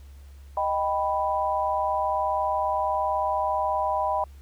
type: chord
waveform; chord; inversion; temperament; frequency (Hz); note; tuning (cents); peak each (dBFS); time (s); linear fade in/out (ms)
sine; Eb augmented; none; equal; 622.3 / 784 / 987.8; Eb5 / G5 / B5; 0 / 0 / 0; -28 / -27 / -26; 0.57-4.24; 2
effects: added 69 Hz sine -43 dBFS peak until 4.41 s + pink hiss -60 dBFS RMS until 4.41 s